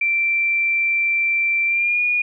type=tone with pitch glide; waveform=sine; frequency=2349 to 2442 Hz; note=D7 to D#7; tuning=0 to -33 cents; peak=-16 dBFS; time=0.01-2.22 s; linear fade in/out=5 ms; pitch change=+67 cents; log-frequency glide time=1.66-2.01 s; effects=none